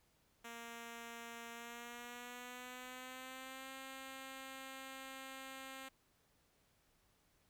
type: tone with pitch glide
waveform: 5% pulse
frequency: 233.1 to 266.2 Hz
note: A#3 to C4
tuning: 0 to +30 cents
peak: -37 dBFS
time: 0.44-5.89 s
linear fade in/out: 10 ms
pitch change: +230 cents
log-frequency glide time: 1.51-3.71 s
effects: pink hiss -75 dBFS RMS until 7.49 s